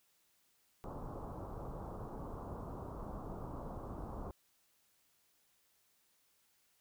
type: low-pass noise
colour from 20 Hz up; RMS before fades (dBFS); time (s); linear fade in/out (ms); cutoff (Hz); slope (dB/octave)
pink; -45; 0.84-4.31; 0; 1200; 48
effects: white hiss -74 dBFS RMS until 6.8 s